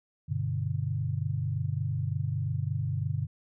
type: chord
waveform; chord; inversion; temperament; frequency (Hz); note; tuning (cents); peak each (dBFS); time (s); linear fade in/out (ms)
sine; G major; none; equal; 98 / 123.47 / 146.83; G2 / B2 / D3; 0 / 0 / 0; -32; 0.28-3.27; 20
effects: none